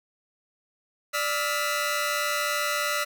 sawtooth tone cluster, 590 / 1297 / 1400 / 1987 Hz, D5 / E6 / F6 / B6, +8 / -28 / +4 / +10 cents, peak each -27 dBFS, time 1.13-3.05 s, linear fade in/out 20 ms, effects none

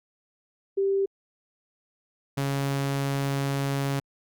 sine / sawtooth tone pair in turn, 392 / 138.59 Hz, G4 / C#3, 0 / 0 cents, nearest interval octave + tritone, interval 1800 cents, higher first, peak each -21 dBFS, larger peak neither, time 0.77-1.06 / 2.37-4 s, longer second, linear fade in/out 10 ms, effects Opus 48 kbps

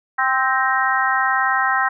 harmonic tone with a mistuned harmonic, 261.6 Hz, C4, in tune, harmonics 3 / 4 / 5 / 6 / 7, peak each -22 / -22 / -22 / -22 / -22 dBFS, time 0.18-1.89 s, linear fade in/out 10 ms, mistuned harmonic 7, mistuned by +36 cents, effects none

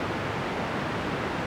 pink band-pass noise, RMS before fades -30 dBFS, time 0-1.46 s, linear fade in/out 2 ms, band 130 to 2100 Hz, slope 12 dB/octave, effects none

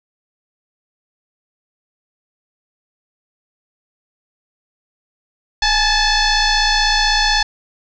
sine tone with frequency modulation, 1760 Hz, A6, in tune, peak -12 dBFS, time 5.62-7.43 s, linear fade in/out 5 ms, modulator 866 Hz, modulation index 4.2, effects none

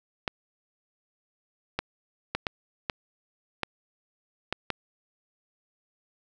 clicks, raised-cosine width 0.3 ms, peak -11 dBFS, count 8, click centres 0.278 / 1.79 / 2.35 / 2.468 / 2.898 / 3.633 / 4.526 / 4.703 s, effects none

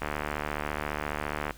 click train, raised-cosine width 0.5 ms, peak -15 dBFS, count 112, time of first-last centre 0.02-1.508 s, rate 74.6 Hz, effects added 50 Hz sine -46 dBFS peak until 1.57 s + pink hiss -52 dBFS RMS until 1.57 s

